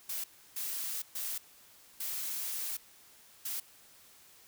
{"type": "noise bursts at uneven times", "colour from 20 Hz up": "blue", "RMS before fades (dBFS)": -37, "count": 5, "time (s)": [[0.09, 0.24], [0.56, 1.02], [1.15, 1.38], [2, 2.77], [3.45, 3.6]], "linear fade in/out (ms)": 5, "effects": ["white hiss -59 dBFS RMS until 4.47 s"]}